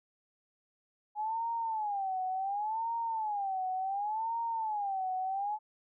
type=tone with vibrato; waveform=sine; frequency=830.6 Hz; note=G#5; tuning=in tune; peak=-31 dBFS; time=1.15-5.59 s; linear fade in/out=50 ms; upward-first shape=sine; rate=0.69 Hz; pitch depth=190 cents each way; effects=none